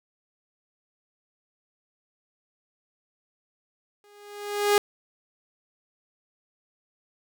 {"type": "tone with exponential growth", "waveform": "sawtooth", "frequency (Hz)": 411.2, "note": "G#4", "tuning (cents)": -17, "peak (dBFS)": -12, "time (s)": [4.04, 4.78], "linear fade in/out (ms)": 1, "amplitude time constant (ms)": 160, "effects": []}